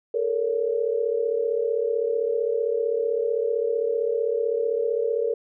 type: tone cluster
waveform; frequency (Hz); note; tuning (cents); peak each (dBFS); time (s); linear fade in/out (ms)
sine; 431.6 / 467.2 / 562; A4 / A#4 / C#5; -33 / +4 / +24; -27 / -23 / -30; 0.14-5.34; 5
effects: none